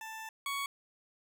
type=tone pair in turn; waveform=20% pulse; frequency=884 / 1116.9 Hz; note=A5 / C#6; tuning=+8 / +13 cents; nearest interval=major third; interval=405 cents; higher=second; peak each=-37 / -29 dBFS; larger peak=second; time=0.01-0.29 / 0.46-0.66 s; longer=first; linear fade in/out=2 ms; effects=none